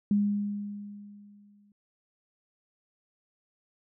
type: tone with exponential decay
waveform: sine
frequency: 204.5 Hz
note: G#3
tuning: 26 cents flat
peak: -20 dBFS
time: 0.11-1.72 s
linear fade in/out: 2 ms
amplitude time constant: 350 ms
effects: none